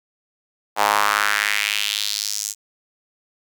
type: tone with high-pass filter sweep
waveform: sawtooth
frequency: 103.83 Hz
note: G#2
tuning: in tune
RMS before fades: -21 dBFS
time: 0.76-2.55 s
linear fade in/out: 50 ms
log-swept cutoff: 790 to 7100 Hz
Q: 2.6
effects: none